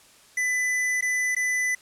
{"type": "tone with dropouts", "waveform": "square", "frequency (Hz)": 2000, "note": "B6", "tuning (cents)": 21, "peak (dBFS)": -23, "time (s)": [0.37, 1.75], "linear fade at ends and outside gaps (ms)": 5, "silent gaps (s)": [[1.01, 1.023], [1.35, 1.364]], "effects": ["white hiss -54 dBFS RMS until 1.81 s", "low-pass 10000 Hz 12 dB/octave"]}